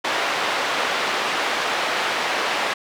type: band-pass noise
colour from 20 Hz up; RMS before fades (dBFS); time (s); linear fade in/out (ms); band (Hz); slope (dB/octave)
pink; -23; 0.04-2.74; 10; 600 to 3400; 12
effects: none